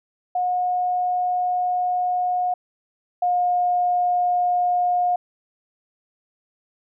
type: tone pair in turn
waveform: sine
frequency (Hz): 723 / 715.1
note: F#5 / F5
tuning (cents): -40 / +41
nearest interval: unison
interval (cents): 19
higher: first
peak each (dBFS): -19 / -17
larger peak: second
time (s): 0.35-2.54 / 3.22-5.16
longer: first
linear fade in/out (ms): 5
effects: none